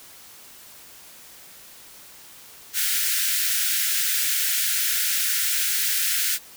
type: high-pass noise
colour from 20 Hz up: white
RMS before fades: -23 dBFS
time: 2.73-6.39 s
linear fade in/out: 50 ms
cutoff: 1400 Hz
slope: 96 dB/octave
effects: white hiss -46 dBFS RMS until 6.56 s